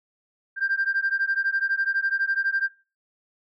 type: beating tone pair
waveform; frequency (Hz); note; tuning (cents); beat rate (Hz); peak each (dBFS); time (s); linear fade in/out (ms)
sine; 1579 / 1591; G6 / G6; +12 / +25; 12; -24; 0.56-2.7; 50
effects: noise-tail reverb RT60 0.3 s tail -17 dB re dry + tanh soft clip ceiling -16 dBFS